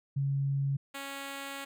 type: tone pair in turn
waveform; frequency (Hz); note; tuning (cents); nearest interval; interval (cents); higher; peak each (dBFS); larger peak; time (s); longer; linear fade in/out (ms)
sine / 5% pulse; 138.59 / 276.5; C#3 / C#4; 0 / -4; octave; 1196; second; -27; neither; 0.16-0.77 / 0.94-1.65; second; 10
effects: none